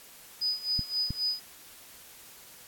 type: tone with tremolo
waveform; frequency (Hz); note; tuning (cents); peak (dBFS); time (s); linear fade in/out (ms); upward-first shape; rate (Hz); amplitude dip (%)
sine; 4980; D#8; +1; -25; 0.41-1.4; 10; sine; 3.8; 85
type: clicks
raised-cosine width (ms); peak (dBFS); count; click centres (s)
5; -20; 2; 0.793 / 1.106
effects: white hiss -51 dBFS RMS until 2.67 s + AAC 64 kbps